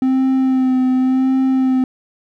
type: tone with vibrato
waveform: triangle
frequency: 260 Hz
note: C4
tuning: 11 cents flat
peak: -10 dBFS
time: 0.02-1.84 s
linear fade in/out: 2 ms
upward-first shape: sine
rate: 0.9 Hz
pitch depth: 23 cents each way
effects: none